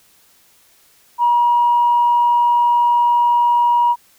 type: tone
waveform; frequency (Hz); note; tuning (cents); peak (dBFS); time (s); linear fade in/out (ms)
sine; 957; A#5; +45; -10; 1.18-3.96; 50
effects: tanh soft clip ceiling -6 dBFS + white hiss -53 dBFS RMS until 4.18 s